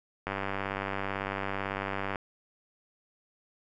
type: click train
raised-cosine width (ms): 0.5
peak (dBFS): -17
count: 186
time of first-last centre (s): 0.27-2.158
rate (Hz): 98
effects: none